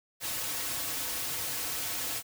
white noise with comb filter, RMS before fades -34 dBFS, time 0.2-2.23 s, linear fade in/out 50 ms, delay 5 ms, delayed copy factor -0.7, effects none

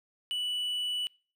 triangle tone, 2960 Hz, F#7, in tune, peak -28 dBFS, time 0.31-1.07 s, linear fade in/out 0 ms, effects noise-tail reverb RT60 0.4 s tail -25 dB re dry

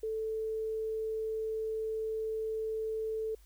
sine tone, 440 Hz, A4, in tune, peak -32 dBFS, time 0.03-3.35 s, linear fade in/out 5 ms, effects added 50 Hz sine -56 dBFS peak until 3.45 s + white hiss -67 dBFS RMS until 3.45 s

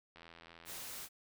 click train, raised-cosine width 0.3 ms, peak -38 dBFS, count 55, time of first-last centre 0.16-0.804 s, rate 83.8 Hz
white noise, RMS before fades -46 dBFS, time 0.65-1.09 s, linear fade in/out 50 ms
effects none

